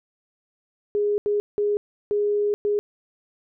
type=tone bursts at uneven times; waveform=sine; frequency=413.2 Hz; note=G#4; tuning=9 cents flat; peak=-19 dBFS; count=5; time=0.95-1.18 / 1.26-1.4 / 1.58-1.77 / 2.11-2.54 / 2.65-2.79 s; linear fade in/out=0 ms; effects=none